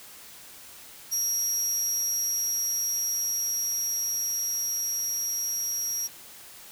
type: tone with level ramp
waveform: 35% pulse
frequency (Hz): 5670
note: F8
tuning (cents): +25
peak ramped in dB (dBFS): -22 to -25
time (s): 1.11-6.08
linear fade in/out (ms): 20
effects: white hiss -47 dBFS RMS until 6.71 s